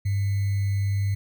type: tone with sample-and-hold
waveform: sine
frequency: 99.4 Hz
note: G2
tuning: 25 cents sharp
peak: -21 dBFS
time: 0.05-1.15 s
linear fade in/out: 10 ms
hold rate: 2100 Hz
effects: none